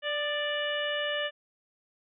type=harmonic tone with a mistuned harmonic; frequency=587.3 Hz; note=D5; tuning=in tune; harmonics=1 / 2 / 3 / 4 / 5 / 6; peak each=-32 / -41 / -33 / -43 / -34 / -43 dBFS; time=0.02-1.31 s; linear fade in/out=50 ms; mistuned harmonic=2; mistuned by=+36 cents; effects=none